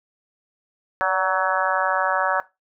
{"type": "harmonic tone with a mistuned harmonic", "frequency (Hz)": 187.3, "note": "F#3", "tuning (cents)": 21, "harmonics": [3, 4, 5, 6, 7, 8, 9], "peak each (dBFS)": [-26, -26, -26, -26, -26, -26, -26], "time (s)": [1.01, 2.4], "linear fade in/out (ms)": 0, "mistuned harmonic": 3, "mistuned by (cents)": 33, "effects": ["noise-tail reverb RT60 0.2 s tail -17 dB re dry"]}